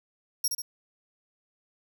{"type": "tone with echo", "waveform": "20% pulse", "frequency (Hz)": 5600, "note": "F8", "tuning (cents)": 4, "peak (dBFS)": -18, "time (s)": [0.44, 0.48], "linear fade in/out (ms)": 5, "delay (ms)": 70, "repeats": 2, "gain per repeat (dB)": -5, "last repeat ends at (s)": 0.62, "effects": []}